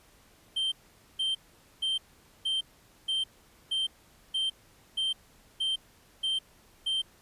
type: tone bursts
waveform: triangle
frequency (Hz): 3136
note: G7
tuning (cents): 0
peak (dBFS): -25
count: 11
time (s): 0.56-7.02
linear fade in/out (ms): 10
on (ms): 160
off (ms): 470
effects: pink hiss -60 dBFS RMS until 7.21 s + resampled to 32000 Hz